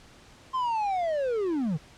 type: linear sweep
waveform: triangle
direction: down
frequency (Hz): 1057 to 138.59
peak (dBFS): -23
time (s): 0.53-1.78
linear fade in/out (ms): 20
effects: pink hiss -53 dBFS RMS until 1.97 s + low-pass 7000 Hz 12 dB/octave